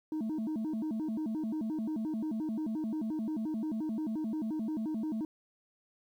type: tone with vibrato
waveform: sine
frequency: 261.6 Hz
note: C4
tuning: in tune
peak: -29 dBFS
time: 0.12-5.25 s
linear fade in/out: 2 ms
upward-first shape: square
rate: 5.7 Hz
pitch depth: 300 cents each way
effects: tanh soft clip ceiling -31 dBFS + 11-bit